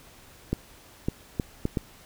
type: clicks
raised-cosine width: 3 ms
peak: -12 dBFS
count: 5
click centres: 0.53 / 1.085 / 1.398 / 1.654 / 1.772 s
effects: pink hiss -52 dBFS RMS until 2.05 s